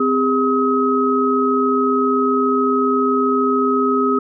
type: tone cluster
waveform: sine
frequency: 258.2 / 405.7 / 1272 Hz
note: C4 / G#4 / D#6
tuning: -23 / -41 / +38 cents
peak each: -18 dBFS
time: 0-4.19 s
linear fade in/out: 5 ms
effects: none